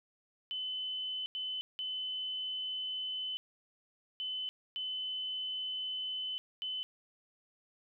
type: tone bursts at uneven times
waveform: sine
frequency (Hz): 3028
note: F#7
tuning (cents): +39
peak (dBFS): -35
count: 6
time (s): 0.51-1.26 / 1.35-1.61 / 1.79-3.37 / 4.2-4.49 / 4.76-6.38 / 6.62-6.83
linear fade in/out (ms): 0
effects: none